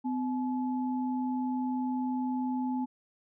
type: tone pair together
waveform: sine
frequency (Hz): 254.5 / 857.1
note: C4 / A5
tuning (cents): -48 / -46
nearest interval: octave + major sixth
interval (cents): 2102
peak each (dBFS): -29 / -37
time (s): 0.04-2.86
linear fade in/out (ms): 20
effects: none